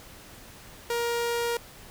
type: tone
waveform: sawtooth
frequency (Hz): 471.4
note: A#4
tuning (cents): +19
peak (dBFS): -22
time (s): 0.9-1.57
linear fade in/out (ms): 2
effects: pink hiss -48 dBFS RMS until 1.9 s